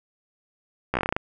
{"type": "slowing click train", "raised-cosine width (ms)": 0.5, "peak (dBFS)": -8, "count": 10, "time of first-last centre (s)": [0.94, 1.165], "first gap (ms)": 14, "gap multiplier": 1.14, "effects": []}